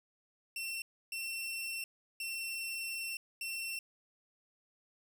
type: tone bursts at uneven times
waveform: sawtooth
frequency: 2705 Hz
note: E7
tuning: 44 cents sharp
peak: -34 dBFS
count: 4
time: 0.56-0.82 / 1.12-1.84 / 2.2-3.17 / 3.41-3.79 s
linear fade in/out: 2 ms
effects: none